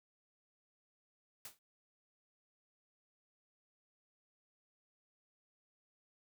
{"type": "noise with exponential decay", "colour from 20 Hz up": "white", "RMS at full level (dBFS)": -44, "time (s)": [1.45, 1.59], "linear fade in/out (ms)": 2, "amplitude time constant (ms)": 30, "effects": []}